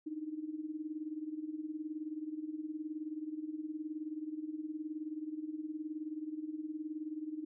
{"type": "tone with tremolo", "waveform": "sine", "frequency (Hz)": 309, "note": "D#4", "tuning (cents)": -12, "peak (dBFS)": -35, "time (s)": [0.06, 7.45], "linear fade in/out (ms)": 10, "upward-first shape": "sine", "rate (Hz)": 19, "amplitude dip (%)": 75, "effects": []}